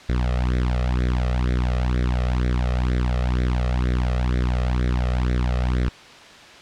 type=tone with flanger; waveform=sawtooth; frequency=61.74 Hz; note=B1; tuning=in tune; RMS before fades=-21 dBFS; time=0.09-5.89 s; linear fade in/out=0 ms; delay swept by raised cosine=0.51 to 1.61 ms; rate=2.1 Hz; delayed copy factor=+0.9; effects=white hiss -43 dBFS RMS until 6.61 s + low-pass 4000 Hz 12 dB/octave